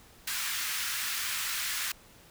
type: high-pass noise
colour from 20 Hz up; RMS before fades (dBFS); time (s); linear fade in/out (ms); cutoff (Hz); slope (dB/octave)
pink; -33; 0.27-1.92; 5; 1400; 24
effects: pink hiss -56 dBFS RMS until 2.3 s